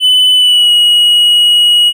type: tone with pitch glide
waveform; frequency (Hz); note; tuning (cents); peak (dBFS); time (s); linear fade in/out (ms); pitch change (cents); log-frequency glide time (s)
triangle; 3006 to 2905; F#7 to F#7; +27 to -32; -3; 0-1.93; 50; -59; 0.35-0.71
effects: none